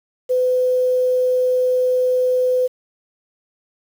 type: tone with quantisation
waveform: sine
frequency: 505 Hz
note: B4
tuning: 39 cents sharp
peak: -14 dBFS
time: 0.29-2.68 s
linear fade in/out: 20 ms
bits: 7
effects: none